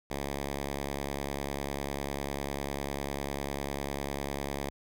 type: tone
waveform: 5% pulse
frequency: 70 Hz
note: C#2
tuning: 18 cents sharp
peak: -22 dBFS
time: 0.1-4.7 s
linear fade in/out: 5 ms
effects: none